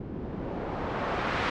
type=noise with low-pass filter sweep; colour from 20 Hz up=white; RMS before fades=-32 dBFS; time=0-1.5 s; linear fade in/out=5 ms; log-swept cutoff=250 to 2000 Hz; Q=0.77; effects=low-pass 5000 Hz 12 dB/octave